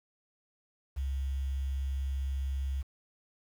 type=tone with quantisation; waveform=sine; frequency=67.6 Hz; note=C#2; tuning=43 cents flat; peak=-30 dBFS; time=0.96-2.83 s; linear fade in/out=20 ms; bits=9; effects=none